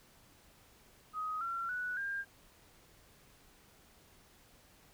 sine tone with pitch steps, 1257 / 1362.9 / 1477.7 / 1602.1 Hz, D#6 / F6 / F#6 / G6, +17 / -43 / -3 / +37 cents, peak -35 dBFS, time 1.13-2.25 s, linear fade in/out 50 ms, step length 280 ms, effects pink hiss -63 dBFS RMS until 4.93 s

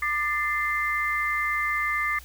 sine tone cluster, 1192 / 1767 / 2083 Hz, D6 / A6 / C7, +25 / +7 / -8 cents, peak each -28 / -30 / -26 dBFS, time 0.02-2.19 s, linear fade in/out 5 ms, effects added 60 Hz sine -45 dBFS peak until 2.24 s + white hiss -50 dBFS RMS until 2.24 s

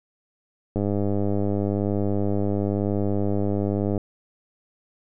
click train, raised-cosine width 2 ms, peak -12 dBFS, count 326, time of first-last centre 0.76-3.978 s, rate 101 Hz, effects none

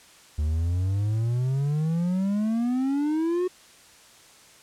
triangle exponential sweep, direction up, 73.42 to 370 Hz, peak -20 dBFS, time 0.38-3.48 s, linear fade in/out 10 ms, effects white hiss -52 dBFS RMS until 4.62 s + low-pass 9000 Hz 12 dB/octave

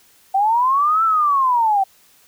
sine linear two-way sweep, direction up then down, 756 to 1343 to 756 Hz, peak -13 dBFS, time 0.34-1.84 s, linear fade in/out 10 ms, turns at 1.04 s, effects white hiss -53 dBFS RMS until 2.27 s

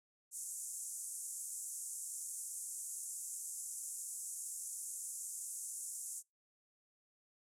pink band-pass noise, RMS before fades -45 dBFS, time 0.31-6.23 s, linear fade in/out 50 ms, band 6800 to 11000 Hz, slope 48 dB/octave, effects noise-tail reverb RT60 0.2 s tail -25 dB re dry

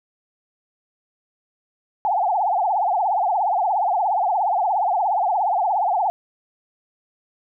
sine tone with vibrato, 781 Hz, G5, 7 cents flat, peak -17 dBFS, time 2.05-6.1 s, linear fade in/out 0 ms, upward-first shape triangle, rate 17 Hz, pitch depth 250 cents each way, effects none

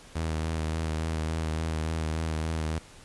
sawtooth tone with vibrato, 79.7 Hz, D#2, 42 cents sharp, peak -24 dBFS, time 0.15-2.79 s, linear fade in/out 10 ms, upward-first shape sine, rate 3.5 Hz, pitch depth 30 cents each way, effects pink hiss -51 dBFS RMS until 3.04 s + resampled to 24000 Hz

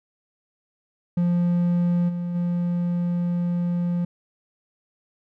triangle tone with level steps, 174.61 Hz, F3, in tune, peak -16 / -23 / -19 dBFS, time 1.17-4.05 s, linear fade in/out 5 ms, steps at 2.08 / 2.34 s, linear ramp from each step 20 ms, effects none

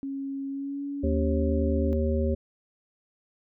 sine tone with pitch glide, 274 to 282.4 Hz, C#4 to C#4, -20 to +32 cents, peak -30 dBFS, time 0.03-1.93 s, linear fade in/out 0 ms, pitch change +52 cents, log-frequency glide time 0.49-0.83 s
harmonic tone, 77.78 Hz, D#2, in tune, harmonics 1 / 3 / 5 / 7, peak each -25 / -29 / -31 / -31 dBFS, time 1.03-2.35 s, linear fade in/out 10 ms
effects none

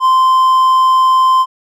triangle tone, 1039 Hz, C6, 12 cents flat, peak -5 dBFS, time 0-1.46 s, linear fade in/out 50 ms, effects none

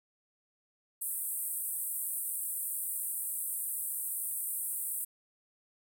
pink band-pass noise, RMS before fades -36 dBFS, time 1.01-5.05 s, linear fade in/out 10 ms, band 8300 to 16000 Hz, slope 96 dB/octave, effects none

